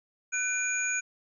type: tone cluster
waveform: sine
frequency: 1500 / 2404 / 6710 Hz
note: F#6 / D7 / G#8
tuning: +23 / +40 / +17 cents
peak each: -31 / -32 / -31 dBFS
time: 0.32-1.01 s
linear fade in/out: 20 ms
effects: none